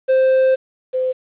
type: tone pair in turn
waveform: triangle / sine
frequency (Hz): 523.3 / 514.3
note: C5 / C5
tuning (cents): 0 / -30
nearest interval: unison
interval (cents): 30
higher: first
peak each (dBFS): -9 / -16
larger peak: first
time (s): 0.08-0.56 / 0.93-1.13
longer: first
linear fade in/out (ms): 20
effects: resampled to 8000 Hz + 8-bit